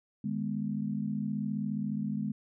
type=chord; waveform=sine; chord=G# minor; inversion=second; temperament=equal with one note detuned; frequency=152.89 / 207.7 / 246.9 Hz; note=D#3 / G#3 / B3; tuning=-30 / 0 / 0 cents; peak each=-37 / -32 / -37 dBFS; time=0.24-2.32 s; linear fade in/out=5 ms; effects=none